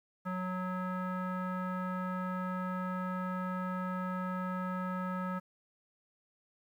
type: tone with low-pass filter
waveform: square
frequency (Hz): 183.9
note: F#3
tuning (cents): -10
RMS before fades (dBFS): -36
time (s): 0.25-5.4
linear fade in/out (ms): 20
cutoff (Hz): 1400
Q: 4.9
effects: 11-bit